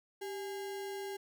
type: tone with sample-and-hold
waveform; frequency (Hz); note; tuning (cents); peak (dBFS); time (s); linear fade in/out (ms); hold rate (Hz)
sine; 392; G4; 0; -38; 0.21-1.17; 10; 1225
effects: none